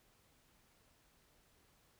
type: silence
effects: pink hiss -71 dBFS RMS until 1.99 s